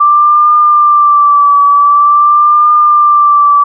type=tone with vibrato; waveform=sine; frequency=1174.7 Hz; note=D6; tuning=in tune; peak=-3 dBFS; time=0-3.64 s; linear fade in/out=10 ms; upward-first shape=triangle; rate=0.46 Hz; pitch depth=47 cents each way; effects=none